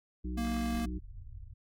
harmonic tone, 61.74 Hz, B1, in tune, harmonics 1 / 3 / 5 / 6, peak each -35 / -41 / -42 / -51 dBFS, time 0.24-0.99 s, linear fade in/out 10 ms
square tone, 233.1 Hz, A#3, in tune, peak -33 dBFS, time 0.37-0.86 s, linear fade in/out 10 ms
pink low-pass noise, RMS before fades -46 dBFS, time 0.73-1.54 s, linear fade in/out 10 ms, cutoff 110 Hz, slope 48 dB/octave
effects AAC 64 kbps

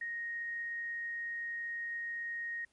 sine tone, 1868 Hz, A#6, 3 cents sharp, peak -36 dBFS, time 0.01-2.65 s, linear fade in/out 5 ms, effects pink hiss -73 dBFS RMS until 2.72 s + MP3 48 kbps

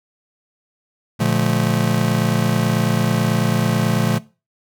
square chord, Bb major seventh, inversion none, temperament just, 116.54 / 145.68 / 174.81 / 218.5 Hz, Bb2 / D3 / F3 / A3, 0 / -14 / +2 / -12 cents, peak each -22 dBFS, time 1.19-4.19 s, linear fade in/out 20 ms, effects noise-tail reverb RT60 0.3 s tail -19 dB re dry

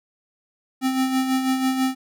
square tone with tremolo, 261.6 Hz, C4, in tune, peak -18 dBFS, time 0.81-1.95 s, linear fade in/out 50 ms, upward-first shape sine, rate 6.1 Hz, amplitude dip 50%, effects none

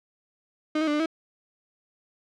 35% pulse tone with pitch steps, 307.5 / 317 / 295.4 / 299.2 / 323.4 Hz, D#4 / D#4 / D4 / D4 / E4, -20 / +32 / +10 / +32 / -33 cents, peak -21 dBFS, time 0.75-1.06 s, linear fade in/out 5 ms, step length 62 ms, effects low-pass 4000 Hz 12 dB/octave

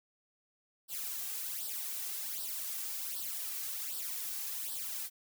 blue noise with flanger, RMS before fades -39 dBFS, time 0.88-5.1 s, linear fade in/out 50 ms, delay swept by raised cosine 0.22 to 2.62 ms, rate 1.3 Hz, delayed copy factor +0.75, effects none

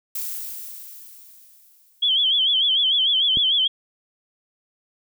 violet noise with exponential decay, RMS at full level -27 dBFS, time 0.15-2.45 s, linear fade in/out 5 ms, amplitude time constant 500 ms
sine tone with vibrato, 3235 Hz, G#7, 46 cents flat, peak -16 dBFS, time 2.02-3.68 s, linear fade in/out 10 ms, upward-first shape sine, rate 6.7 Hz, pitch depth 110 cents each way
click, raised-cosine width 3 ms, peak -18 dBFS, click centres 3.372 s
effects none

